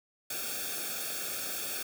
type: noise with comb filter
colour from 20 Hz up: white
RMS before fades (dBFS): -36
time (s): 0.3-1.83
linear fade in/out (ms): 5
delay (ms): 1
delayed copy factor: -0.9
effects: none